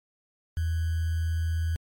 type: tone with sample-and-hold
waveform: sine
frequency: 82 Hz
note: E2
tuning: 9 cents flat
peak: -24 dBFS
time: 0.57-1.76 s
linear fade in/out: 0 ms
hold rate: 1575 Hz
effects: MP3 64 kbps